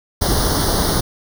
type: noise with comb filter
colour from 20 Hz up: pink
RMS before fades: -17 dBFS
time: 0.21-1.01 s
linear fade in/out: 10 ms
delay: 0.2 ms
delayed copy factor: +1
effects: none